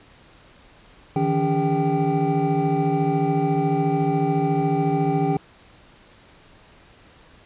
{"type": "tone cluster", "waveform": "triangle", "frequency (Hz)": [150.7, 164.7, 282.5, 401.3, 775], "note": ["D3", "E3", "C#4", "G4", "G5"], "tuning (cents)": [45, -1, 33, 41, -20], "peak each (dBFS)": -23, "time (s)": [1.16, 5.37], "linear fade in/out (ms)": 2, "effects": ["pink hiss -51 dBFS RMS until 7.45 s", "resampled to 8000 Hz"]}